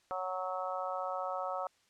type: harmonic tone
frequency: 185 Hz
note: F#3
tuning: in tune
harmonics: 3 / 4 / 5 / 6 / 7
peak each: -39 / -39 / -43 / -43 / -40 dBFS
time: 0.11-1.67 s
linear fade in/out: 0 ms
effects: white hiss -70 dBFS RMS until 1.89 s + low-pass 7000 Hz 12 dB/octave